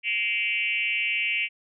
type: tone with frequency modulation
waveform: sine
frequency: 2528 Hz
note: D#7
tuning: 27 cents sharp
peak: -23 dBFS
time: 0.03-1.49 s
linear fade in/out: 50 ms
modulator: 213 Hz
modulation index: 1.8
effects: none